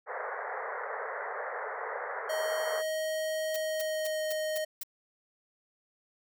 pink band-pass noise, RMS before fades -37 dBFS, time 0.06-2.83 s, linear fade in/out 50 ms, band 430 to 2000 Hz, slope 96 dB/octave
square tone with pitch glide, 629 to 622.1 Hz, D#5 to D#5, +19 to 0 cents, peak -31 dBFS, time 2.29-4.65 s, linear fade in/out 10 ms, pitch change -19 cents, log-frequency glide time 3.55-4.27 s
blue noise bursts, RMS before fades -37 dBFS, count 6, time 3.54-4.834 s, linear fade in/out 5 ms, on 24 ms, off 230 ms
effects none

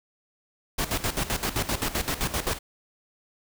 pink noise with tremolo, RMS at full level -26 dBFS, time 0.78-2.59 s, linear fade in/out 10 ms, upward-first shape square, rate 7.7 Hz, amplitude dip 75%, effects none

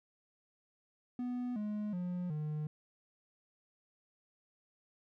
triangle tone with pitch steps, 246.9 / 210 / 178.67 / 151.98 Hz, B3 / G#3 / F3 / D#3, 0 / +19 / +40 / -40 cents, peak -33 dBFS, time 1.19-2.67 s, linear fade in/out 2 ms, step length 370 ms, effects none

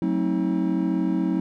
triangle chord, F# diminished seventh, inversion none, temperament just, 185 / 222 / 266.4 / 319.7 Hz, F#3 / A3 / C4 / Eb4, 0 / +16 / +31 / +47 cents, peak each -23 / -28 / -25 / -23 dBFS, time 0.02-1.4 s, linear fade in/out 2 ms, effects none

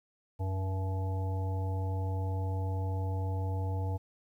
harmonic tone with a mistuned harmonic, 95.4 Hz, G2, 47 cents flat, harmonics 1 / 3 / 5 / 7 / 9, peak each -30 / -45 / -44 / -47 / -44 dBFS, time 0.39-3.98 s, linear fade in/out 20 ms, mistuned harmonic 1, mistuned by -41 cents, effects 11-bit

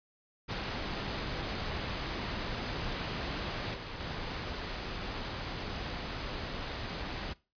pink noise with level steps, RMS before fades -36 / -41 / -38 dBFS, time 0.48-7.34 s, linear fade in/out 20 ms, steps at 3.74 / 4 s, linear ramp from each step 2 ms, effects noise-tail reverb RT60 0.3 s tail -21 dB re dry + resampled to 11025 Hz

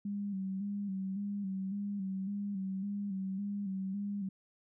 sine tone with vibrato, 196.8 Hz, G3, 7 cents sharp, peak -34 dBFS, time 0.05-4.29 s, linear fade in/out 5 ms, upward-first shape square, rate 1.8 Hz, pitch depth 50 cents each way, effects none

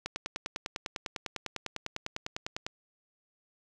click train, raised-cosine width 0.2 ms, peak -17 dBFS, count 27, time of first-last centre 0.06-2.665 s, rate 9.98 Hz, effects none

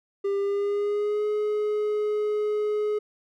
triangle tone with pitch glide, 398.4 to 421.4 Hz, G4 to G#4, +28 to +25 cents, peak -21 dBFS, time 0.24-2.99 s, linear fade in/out 10 ms, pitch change +97 cents, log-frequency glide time 0.38-1.25 s, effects none

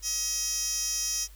15% pulse tone with high-pass filter, 635 Hz, D#5, 35 cents sharp, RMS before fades -30 dBFS, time 0.02-1.28 s, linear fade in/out 50 ms, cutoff 5300 Hz, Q 3.7, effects added 50 Hz sine -47 dBFS peak until 1.35 s + white hiss -57 dBFS RMS until 1.35 s

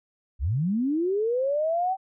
sine linear sweep, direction up, 52.3 to 776 Hz, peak -22 dBFS, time 0.39-1.97 s, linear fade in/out 50 ms, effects none

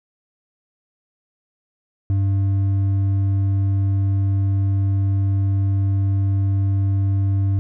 sine tone with hard clipping, 98 Hz, G2, in tune, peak -17 dBFS, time 2.1-7.59 s, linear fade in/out 0 ms, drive 4 dB, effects none

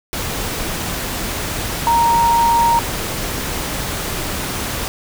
sine tone in noise, 932.3 Hz, A#5, in tune, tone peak -11 dBFS, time 1.87-2.79 s, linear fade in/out 0 ms, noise pink, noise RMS -23 dBFS, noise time 0.13-4.88 s, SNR +9 dB, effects none

